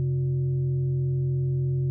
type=tone with frequency modulation; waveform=sine; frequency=134.1 Hz; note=C3; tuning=43 cents sharp; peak=-22 dBFS; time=0-1.9 s; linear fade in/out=0 ms; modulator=225 Hz; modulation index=0.38; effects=none